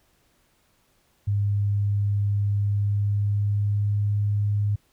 sine tone with pitch glide, 101.7 to 103 Hz, G#2 to G#2, -36 to -14 cents, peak -20 dBFS, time 1.27-4.76 s, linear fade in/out 10 ms, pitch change +22 cents, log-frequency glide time 2.55-4.12 s, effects pink hiss -65 dBFS RMS until 4.92 s

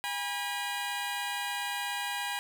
15% pulse tone pair together, 813 / 969.9 Hz, G#5 / B5, -37 / -32 cents, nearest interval minor third, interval 305 cents, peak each -28 / -29 dBFS, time 0.04-2.39 s, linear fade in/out 0 ms, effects none

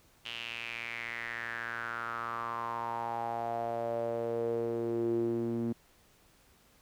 sawtooth tone with band-pass filter sweep, 116.54 Hz, A#2, in tune, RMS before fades -35 dBFS, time 0.25-5.73 s, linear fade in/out 10 ms, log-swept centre 3000 to 270 Hz, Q 5.7, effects pink hiss -64 dBFS RMS until 6.81 s

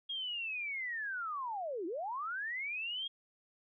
sine linear two-way sweep, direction down then up, 3281 to 314 to 3281 Hz, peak -36 dBFS, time 0.09-3.08 s, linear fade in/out 10 ms, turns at 1.86 s, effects none

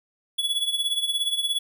square tone with tremolo, 3393 Hz, G#7, 36 cents sharp, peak -20 dBFS, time 0.38-1.59 s, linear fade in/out 10 ms, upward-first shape triangle, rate 17 Hz, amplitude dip 80%, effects 10-bit

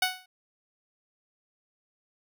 10% pulse tone with exponential decay, 741 Hz, F#5, 2 cents sharp, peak -12 dBFS, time 0.02-0.26 s, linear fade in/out 5 ms, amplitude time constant 52 ms, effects none

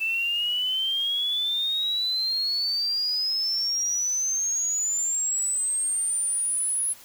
sine exponential sweep, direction up, 2637 to 10630 Hz, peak -23 dBFS, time 0-6.94 s, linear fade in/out 20 ms, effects white hiss -49 dBFS RMS until 7.04 s

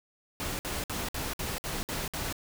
pink noise bursts, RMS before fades -34 dBFS, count 8, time 0.4-2.326 s, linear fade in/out 0 ms, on 190 ms, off 58 ms, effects none

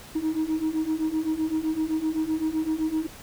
sine beating tone pair, 311.1 / 318.9 Hz, D#4 / D#4, 0 / +43 cents, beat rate 7.8 Hz, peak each -26 / -24 dBFS, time 0.15-3.07 s, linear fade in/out 10 ms, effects tanh soft clip ceiling -20 dBFS + pink hiss -45 dBFS RMS until 3.22 s

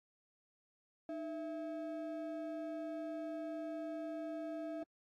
triangle ring-modulated tone, 485.2 Hz, B4, 31 cents flat, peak -35 dBFS, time 1.09-4.83 s, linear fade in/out 2 ms, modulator 177 Hz, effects AAC 48 kbps

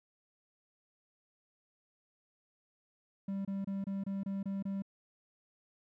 triangle tone bursts, 196 Hz, G3, in tune, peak -32 dBFS, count 8, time 3.28-4.822 s, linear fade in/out 5 ms, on 170 ms, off 26 ms, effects none

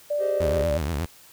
sine tone, 587.3 Hz, D5, in tune, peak -22 dBFS, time 0.1-0.78 s, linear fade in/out 10 ms
triangle chord, Ab major seventh, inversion third, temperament just, 389.3 / 415.3 / 519.1 / 623 Hz, G4 / Ab4 / C5 / Eb5, -12 / 0 / -14 / +2 cents, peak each -29 / -34 / -31 / -33 dBFS, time 0.18-0.66 s, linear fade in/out 50 ms
sawtooth tone with vibrato, 77.5 Hz, D#2, 6 cents flat, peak -21 dBFS, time 0.4-1.06 s, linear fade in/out 10 ms, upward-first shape triangle, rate 8.4 Hz, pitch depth 250 cents each way
effects white hiss -51 dBFS RMS until 1.32 s

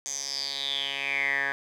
10% pulse tone with band-pass filter sweep, 138.59 Hz, C#3, in tune, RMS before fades -30 dBFS, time 0.06-1.52 s, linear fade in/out 0 ms, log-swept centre 6700 to 1600 Hz, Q 8, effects none

